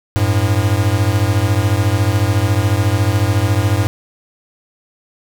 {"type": "beating tone pair", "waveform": "square", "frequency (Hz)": [95.5, 109.5], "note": ["G2", "A2"], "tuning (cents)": [-45, -8], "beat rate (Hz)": 14, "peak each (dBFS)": -16, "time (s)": [0.16, 3.87], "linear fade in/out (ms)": 0, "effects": []}